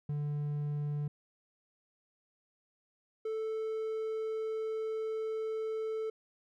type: tone pair in turn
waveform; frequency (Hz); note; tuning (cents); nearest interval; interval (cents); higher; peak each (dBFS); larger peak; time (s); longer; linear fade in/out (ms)
triangle; 146.83 / 440; D3 / A4; 0 / 0; octave + perfect fifth; 1900; second; -30 / -31; first; 0.09-1.08 / 3.25-6.1; second; 5
effects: none